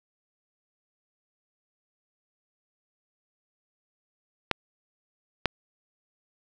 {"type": "clicks", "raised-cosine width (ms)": 0.3, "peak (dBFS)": -6, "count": 2, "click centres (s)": [4.513, 5.457], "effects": []}